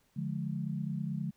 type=chord; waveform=sine; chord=D diminished; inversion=none; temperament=just; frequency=146.83 / 176.2 / 211.4 Hz; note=D3 / F3 / Ab3; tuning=0 / +16 / +31 cents; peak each=-36 / -37 / -38 dBFS; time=0.16-1.31 s; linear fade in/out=10 ms; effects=pink hiss -71 dBFS RMS until 1.36 s